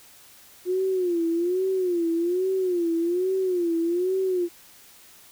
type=tone with vibrato; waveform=sine; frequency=355.4 Hz; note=F4; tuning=30 cents sharp; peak=-21 dBFS; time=0.65-4.49 s; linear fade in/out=50 ms; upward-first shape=sine; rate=1.2 Hz; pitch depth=120 cents each way; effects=white hiss -51 dBFS RMS until 5.31 s